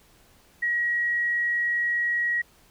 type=tone; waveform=sine; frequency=1905 Hz; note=A#6; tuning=37 cents sharp; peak=-22 dBFS; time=0.62-2.42 s; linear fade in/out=10 ms; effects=pink hiss -58 dBFS RMS until 2.7 s